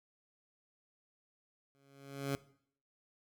15% pulse tone with exponential growth, 138.59 Hz, C#3, in tune, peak -25 dBFS, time 1.75-2.35 s, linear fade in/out 0 ms, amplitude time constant 130 ms, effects noise-tail reverb RT60 0.6 s tail -19 dB re dry

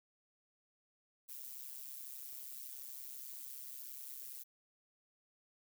violet noise with amplitude modulation, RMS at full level -45 dBFS, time 1.28-4.44 s, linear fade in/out 20 ms, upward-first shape sine, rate 132 Hz, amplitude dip 80%, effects none

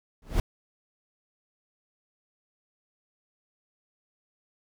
brown noise with exponential growth, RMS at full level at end -19 dBFS, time 0.22-0.4 s, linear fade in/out 2 ms, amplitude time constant 39 ms, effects none

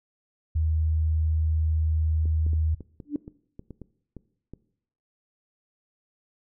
sine tone, 78.9 Hz, D#2, 25 cents sharp, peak -21 dBFS, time 0.55-2.75 s, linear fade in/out 10 ms
clicks, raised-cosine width 3 ms, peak -27 dBFS, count 11, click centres 2.256 / 2.465 / 2.533 / 2.807 / 3.002 / 3.279 / 3.594 / 3.707 / 3.817 / 4.167 / 4.536 s
sine tone with exponential growth, 292.2 Hz, D4, 9 cents flat, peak -20 dBFS, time 3.05-3.16 s, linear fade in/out 2 ms, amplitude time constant 22 ms
effects noise-tail reverb RT60 0.7 s tail -20 dB re dry

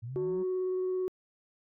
sine linear sweep, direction up, 110 to 196 Hz, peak -36 dBFS, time 0.02-0.44 s, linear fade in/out 20 ms
sine tone with vibrato, 370 Hz, F#4, in tune, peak -27 dBFS, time 0.16-1.08 s, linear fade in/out 0 ms, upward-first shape triangle, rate 18 Hz, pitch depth 11 cents each way
effects tanh soft clip ceiling -26 dBFS

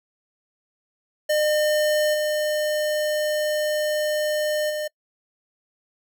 square tone with level steps, 606 Hz, D#5, 46 cents flat, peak -19 / -22 / -26 dBFS, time 1.29-4.88 s, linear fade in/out 10 ms, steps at 2.13 / 4.69 s, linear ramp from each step 20 ms, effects noise-tail reverb RT60 0.1 s tail -26 dB re dry

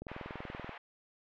click train, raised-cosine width 2 ms, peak -29 dBFS, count 15, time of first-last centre 0.02-0.693 s, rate 20.8 Hz
pink band-pass noise, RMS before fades -49 dBFS, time 0.08-0.78 s, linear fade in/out 5 ms, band 620 to 2700 Hz, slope 24 dB/octave
effects none

